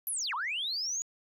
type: linear two-way sweep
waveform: sine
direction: down then up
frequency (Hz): 12000 to 892 to 6860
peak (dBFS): -30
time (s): 0.07-1.02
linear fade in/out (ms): 0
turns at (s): 0.34
effects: tanh soft clip ceiling -26 dBFS + 12-bit